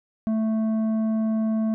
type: tone with tanh clipping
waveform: sine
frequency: 220.2 Hz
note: A3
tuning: 2 cents sharp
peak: -22 dBFS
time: 0.27-1.74 s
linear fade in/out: 0 ms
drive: 8 dB
effects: none